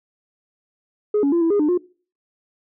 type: tone with pitch steps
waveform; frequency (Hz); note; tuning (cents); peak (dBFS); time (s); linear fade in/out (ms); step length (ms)
sine; 419.5 / 281.4 / 341.1 / 330.5 / 409.6 / 300 / 356.4; G#4 / C#4 / F4 / E4 / G#4 / D4 / F4; +17 / +26 / -41 / +5 / -24 / +37 / +35; -13; 1.14-1.777; 5; 91
effects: noise-tail reverb RT60 0.4 s tail -23 dB re dry + tanh soft clip ceiling -13 dBFS